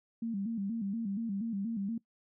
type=tone with vibrato; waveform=sine; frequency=212.7 Hz; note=G#3; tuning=42 cents sharp; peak=-32 dBFS; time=0.22-1.98 s; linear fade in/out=5 ms; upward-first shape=square; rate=4.2 Hz; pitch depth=130 cents each way; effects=noise-tail reverb RT60 0.1 s tail -21 dB re dry